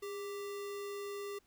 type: tone with sample-and-hold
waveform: sine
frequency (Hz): 405.4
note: G#4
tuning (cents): -42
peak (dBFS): -39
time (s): 0.02-1.39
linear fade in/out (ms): 10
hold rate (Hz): 1575
effects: pink hiss -72 dBFS RMS until 1.46 s